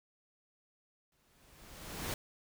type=noise with exponential growth; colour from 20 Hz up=pink; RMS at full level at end=-36 dBFS; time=1.12-2.14 s; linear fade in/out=2 ms; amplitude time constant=220 ms; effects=none